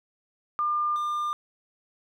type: tone pair in turn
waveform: sine / triangle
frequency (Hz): 1200 / 1200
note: D6 / D6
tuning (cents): +37 / +37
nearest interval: unison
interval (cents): 0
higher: neither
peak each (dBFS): -23 / -24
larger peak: first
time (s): 0.59-0.96 / 0.96-1.33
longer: neither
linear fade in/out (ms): 0
effects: none